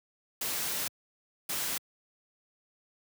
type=noise bursts at uneven times; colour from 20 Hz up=white; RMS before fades=-33 dBFS; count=2; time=0.41-0.88 / 1.49-1.78 s; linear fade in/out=5 ms; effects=high-pass 100 Hz 12 dB/octave